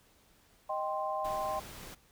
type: chord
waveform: sine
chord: C minor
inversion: first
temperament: equal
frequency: 622.3 / 784 / 1046.5 Hz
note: Eb5 / G5 / C6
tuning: 0 / 0 / 0 cents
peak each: -36 dBFS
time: 0.69-1.6 s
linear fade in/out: 10 ms
type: noise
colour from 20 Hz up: pink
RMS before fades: -47 dBFS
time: 1.24-1.95 s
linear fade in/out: 10 ms
effects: pink hiss -65 dBFS RMS until 2.11 s